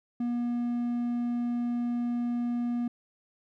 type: tone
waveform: triangle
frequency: 240 Hz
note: B3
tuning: 49 cents flat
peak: -25 dBFS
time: 0.2-2.88 s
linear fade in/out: 5 ms
effects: none